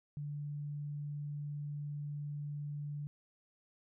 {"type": "tone", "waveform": "sine", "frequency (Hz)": 146.2, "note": "D3", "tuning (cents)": -7, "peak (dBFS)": -38, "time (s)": [0.17, 3.07], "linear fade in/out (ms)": 0, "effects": []}